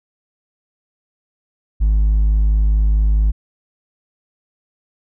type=tone with hard clipping; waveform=triangle; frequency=52.3 Hz; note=G#1; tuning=13 cents sharp; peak=-10 dBFS; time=1.8-3.32 s; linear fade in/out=20 ms; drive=1 dB; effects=none